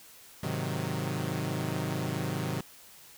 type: chord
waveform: sawtooth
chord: Ab dominant seventh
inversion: none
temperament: equal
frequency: 103.83 / 130.81 / 155.56 / 185 Hz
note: Ab2 / C3 / Eb3 / Gb3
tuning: 0 / 0 / 0 / 0 cents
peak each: -34 / -31 / -31 / -33 dBFS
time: 0.43-2.61 s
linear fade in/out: 5 ms
effects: white hiss -53 dBFS RMS until 3.17 s